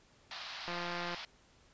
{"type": "band-pass noise", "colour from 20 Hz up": "white", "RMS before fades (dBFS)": -45, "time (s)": [0.31, 1.25], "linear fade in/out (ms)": 2, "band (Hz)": [630, 5000], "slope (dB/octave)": 48}
{"type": "click train", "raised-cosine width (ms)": 0.5, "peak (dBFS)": -25, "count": 82, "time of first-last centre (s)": [0.68, 1.146], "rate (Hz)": 174}
{"effects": ["pink hiss -65 dBFS RMS until 1.73 s", "resampled to 16000 Hz"]}